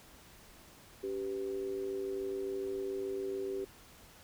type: tone with amplitude modulation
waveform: sine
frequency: 390 Hz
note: G4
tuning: 9 cents flat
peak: -31 dBFS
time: 1.03-3.65 s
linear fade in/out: 10 ms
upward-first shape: sine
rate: 107 Hz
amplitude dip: 70%
effects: pink hiss -57 dBFS RMS until 4.23 s